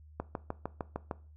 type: click train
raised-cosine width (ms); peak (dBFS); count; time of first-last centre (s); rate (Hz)
1; -20; 7; 0.2-1.112; 6.58
effects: noise-tail reverb RT60 0.4 s tail -19 dB re dry + added 76 Hz sine -52 dBFS peak until 1.36 s